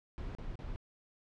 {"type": "noise bursts", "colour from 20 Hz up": "brown", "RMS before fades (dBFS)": -41, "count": 3, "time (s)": [0.18, 0.76], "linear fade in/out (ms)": 0, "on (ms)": 170, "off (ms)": 35, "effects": ["low-pass 4000 Hz 12 dB/octave"]}